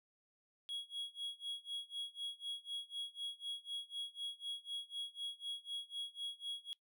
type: tone with tremolo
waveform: triangle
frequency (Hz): 3322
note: G#7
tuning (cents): 0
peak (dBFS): -37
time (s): 0.69-6.73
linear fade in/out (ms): 0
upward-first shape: sine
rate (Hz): 4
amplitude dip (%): 95
effects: noise-tail reverb RT60 0.1 s tail -21 dB re dry